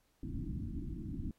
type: low-pass noise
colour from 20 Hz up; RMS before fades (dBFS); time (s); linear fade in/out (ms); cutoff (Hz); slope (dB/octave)
pink; -40; 0.23-1.31; 2; 330; 96
effects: pink hiss -75 dBFS RMS until 1.38 s + AAC 48 kbps